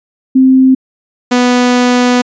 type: tone pair in turn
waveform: sine / sawtooth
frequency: 261.6 / 246.9 Hz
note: C4 / B3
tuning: 0 / 0 cents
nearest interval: minor second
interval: 100 cents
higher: first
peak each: -3 dBFS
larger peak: neither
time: 0.35-0.75 / 1.31-2.22 s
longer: second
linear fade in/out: 10 ms
effects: resampled to 16000 Hz